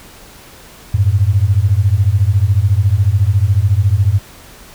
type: beating tone pair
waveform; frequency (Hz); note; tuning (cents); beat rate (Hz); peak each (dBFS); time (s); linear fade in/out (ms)
sine; 92.5 / 106.5; F#2 / G#2; 0 / +44; 14; -12; 0.94-4.19; 5
effects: pink hiss -39 dBFS RMS until 4.74 s